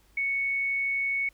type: tone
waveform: sine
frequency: 2217 Hz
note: C#7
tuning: in tune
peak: -25 dBFS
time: 0.17-1.29 s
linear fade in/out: 5 ms
effects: added 50 Hz sine -60 dBFS peak until 1.33 s + pink hiss -64 dBFS RMS until 1.33 s